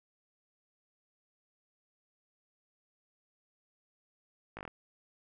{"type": "slowing click train", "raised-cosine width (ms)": 0.5, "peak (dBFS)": -27, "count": 6, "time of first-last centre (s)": [4.57, 4.678], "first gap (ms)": 18, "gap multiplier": 1.09, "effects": []}